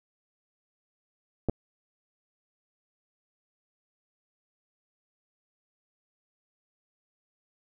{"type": "clicks", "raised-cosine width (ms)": 2, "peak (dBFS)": -14, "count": 2, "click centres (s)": [1.487, 1.496], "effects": []}